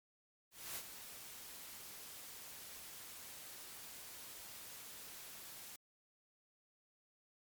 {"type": "noise with ADSR envelope", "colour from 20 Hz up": "white", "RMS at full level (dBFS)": -44, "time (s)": [0.51, 5.76], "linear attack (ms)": 250, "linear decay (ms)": 64, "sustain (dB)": -8, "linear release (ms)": 4, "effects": ["MP3 96 kbps"]}